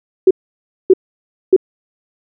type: tone bursts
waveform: sine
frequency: 375.4 Hz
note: F#4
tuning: 25 cents sharp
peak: -3 dBFS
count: 3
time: 0.27-1.564 s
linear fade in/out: 5 ms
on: 38 ms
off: 590 ms
effects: none